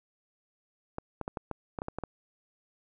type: clicks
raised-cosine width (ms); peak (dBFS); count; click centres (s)
1; -20; 10; 0.984 / 1.213 / 1.279 / 1.372 / 1.513 / 1.788 / 1.819 / 1.884 / 1.986 / 2.037
effects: none